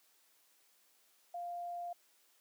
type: tone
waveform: sine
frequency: 698.5 Hz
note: F5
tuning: in tune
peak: -39 dBFS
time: 1.34-1.93 s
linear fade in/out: 5 ms
effects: white hiss -70 dBFS RMS until 2.4 s + high-pass 300 Hz 12 dB/octave